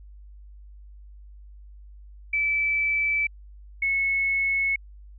sine tone pair in turn, 2313 / 2195 Hz, D7 / C#7, -27 / -18 cents, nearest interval minor second, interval 91 cents, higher first, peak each -21 dBFS, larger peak neither, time 2.33-3.27 / 3.82-4.76 s, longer neither, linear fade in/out 5 ms, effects added 50 Hz sine -43 dBFS peak until 5.18 s

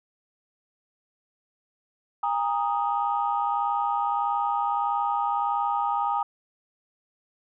sine chord, Ab suspended second, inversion none, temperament equal with one note detuned, 810.7 / 932.3 / 1244.5 Hz, Ab5 / Bb5 / Eb6, -42 / 0 / 0 cents, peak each -26 / -27 / -28 dBFS, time 2.23-6.23 s, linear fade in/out 5 ms, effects tanh soft clip ceiling -13 dBFS

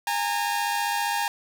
sawtooth tone pair together, 820 / 915.1 Hz, G#5 / A#5, -22 / -32 cents, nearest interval major second, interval 190 cents, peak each -23 dBFS, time 0.07-1.28 s, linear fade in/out 2 ms, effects 8-bit

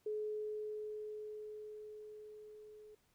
sine tone with level ramp, 425.7 Hz, G#4, 43 cents sharp, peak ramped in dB -36 to -54 dBFS, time 0.06-2.95 s, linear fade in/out 5 ms, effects pink hiss -75 dBFS RMS until 3.14 s

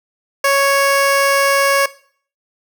15% pulse tone, 554.4 Hz, C#5, in tune, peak -5 dBFS, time 0.44-1.86 s, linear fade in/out 5 ms, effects noise-tail reverb RT60 0.5 s tail -18 dB re dry

